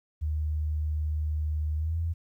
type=tone with pitch glide; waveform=sine; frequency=76.5 to 82.94 Hz; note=D#2 to E2; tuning=-29 to +11 cents; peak=-26 dBFS; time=0.21-2.14 s; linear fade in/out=20 ms; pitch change=+140 cents; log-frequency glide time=1.76-1.98 s; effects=11-bit